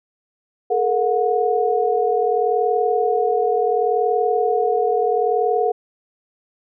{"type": "tone cluster", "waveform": "sine", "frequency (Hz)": [425.9, 466.6, 728], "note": ["G#4", "A#4", "F#5"], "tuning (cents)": [44, 2, -28], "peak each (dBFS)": -20, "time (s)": [0.7, 5.72], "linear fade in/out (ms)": 10, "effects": []}